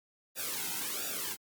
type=noise with flanger; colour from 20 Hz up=white; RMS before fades=-36 dBFS; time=0.35-1.37 s; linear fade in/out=50 ms; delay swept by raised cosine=0.94 to 1.78 ms; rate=1.4 Hz; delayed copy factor=-1; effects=MP3 96 kbps